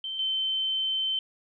sine tone pair in turn, 3108 / 3087 Hz, G7 / G7, -16 / -27 cents, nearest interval unison, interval 11 cents, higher first, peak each -31 / -25 dBFS, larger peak second, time 0.04-0.19 / 0.19-1.19 s, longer second, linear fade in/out 2 ms, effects none

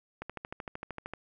click train, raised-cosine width 0.5 ms, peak -23 dBFS, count 13, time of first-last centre 0.22-1.136 s, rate 13.1 Hz, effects none

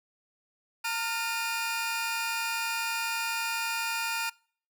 sawtooth tone cluster, 912 / 1404 / 2436 Hz, A#5 / F6 / D#7, -38 / +9 / -37 cents, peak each -30 dBFS, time 0.84-4.3 s, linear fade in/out 10 ms, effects noise-tail reverb RT60 0.5 s tail -25 dB re dry

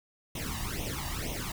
pink noise with flanger, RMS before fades -35 dBFS, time 0.35-1.52 s, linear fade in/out 5 ms, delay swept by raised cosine 0.32 to 1.08 ms, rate 2.1 Hz, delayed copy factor +0.85, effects none

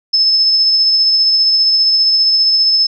sine tone with tremolo, 5230 Hz, E8, 15 cents flat, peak -7 dBFS, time 0.13-2.87 s, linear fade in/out 10 ms, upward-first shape triangle, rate 15 Hz, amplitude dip 30%, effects none

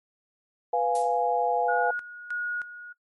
sine chord, F diminished, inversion second, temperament equal, 493.9 / 698.5 / 830.6 Hz, Cb5 / F5 / Ab5, 0 / 0 / 0 cents, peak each -27 / -26 / -26 dBFS, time 0.73-1.91 s, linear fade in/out 5 ms
violet noise with exponential decay, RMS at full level -31 dBFS, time 0.95-1.25 s, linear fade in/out 1 ms, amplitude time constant 64 ms
sine tone with tremolo, 1446 Hz, F#6, 40 cents flat, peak -27 dBFS, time 1.68-2.93 s, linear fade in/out 10 ms, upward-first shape square, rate 1.6 Hz, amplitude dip 75%
effects noise-tail reverb RT60 0.1 s tail -19 dB re dry + MP3 48 kbps

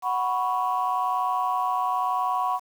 sine chord, F# suspended fourth, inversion none, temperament equal, 740 / 987.8 / 1108.7 Hz, F#5 / B5 / C#6, 0 / 0 / 0 cents, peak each -26 dBFS, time 0.02-2.6 s, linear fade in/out 50 ms, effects tanh soft clip ceiling -15 dBFS + 8-bit

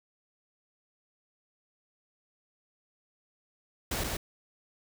pink noise with echo, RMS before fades -32 dBFS, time 3.91-4.04 s, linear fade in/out 5 ms, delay 130 ms, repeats 1, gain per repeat -2 dB, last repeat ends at 4.17 s, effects none

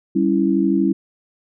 sine chord, C# diminished, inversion second, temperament equal, 196 / 277.2 / 329.6 Hz, G3 / C#4 / E4, 0 / 0 / 0 cents, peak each -19 / -19 / -18 dBFS, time 0.15-0.93 s, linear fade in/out 10 ms, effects none

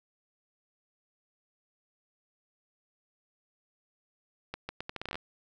accelerating click train, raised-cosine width 0.3 ms, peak -20 dBFS, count 12, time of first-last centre 4.54-5.155 s, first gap 150 ms, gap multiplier 0.77, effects none

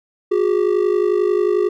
triangle ring-modulated tone, 387.9 Hz, G4, 18 cents flat, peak -9 dBFS, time 0.31-1.69 s, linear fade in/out 10 ms, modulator 25.6 Hz, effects none

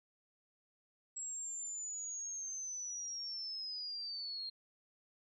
sine linear sweep, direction down, 7700 to 4199 Hz, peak -40 dBFS, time 1.16-4.5 s, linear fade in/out 10 ms, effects none

